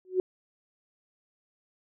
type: tone with exponential growth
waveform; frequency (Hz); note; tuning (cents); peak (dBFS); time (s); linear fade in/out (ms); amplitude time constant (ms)
sine; 370; F#4; 0; -18; 0.05-0.2; 1; 31
effects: none